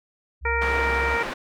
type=tone; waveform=sine; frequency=67.7 Hz; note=C#2; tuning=40 cents flat; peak=-27 dBFS; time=0.41-1.18 s; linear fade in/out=50 ms
type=harmonic tone; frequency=466.3 Hz; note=A#4; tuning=1 cent sharp; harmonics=1 / 2 / 3 / 4 / 5; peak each=-28 / -28 / -28 / -28 / -28 dBFS; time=0.45-1.23 s; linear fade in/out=5 ms
type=band-pass noise; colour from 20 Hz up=white; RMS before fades=-31 dBFS; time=0.61-1.34 s; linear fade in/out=10 ms; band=160 to 1600 Hz; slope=12 dB/octave
type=noise with exponential growth; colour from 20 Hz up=brown; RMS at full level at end=-33 dBFS; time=1.16-1.31 s; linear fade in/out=5 ms; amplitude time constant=32 ms
effects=none